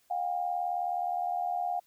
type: tone pair together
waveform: sine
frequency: 713.7 / 793 Hz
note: F5 / G5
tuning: +37 / +20 cents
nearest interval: major second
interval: 183 cents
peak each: -30 / -34 dBFS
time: 0.1-1.8 s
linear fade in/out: 10 ms
effects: white hiss -68 dBFS RMS until 1.86 s